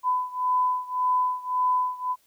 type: beating tone pair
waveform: sine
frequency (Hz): 1003 / 1004.8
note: B5 / B5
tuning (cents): +26 / +30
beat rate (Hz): 1.8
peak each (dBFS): -24 / -26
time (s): 0.03-2.16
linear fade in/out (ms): 50
effects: white hiss -64 dBFS RMS until 2.26 s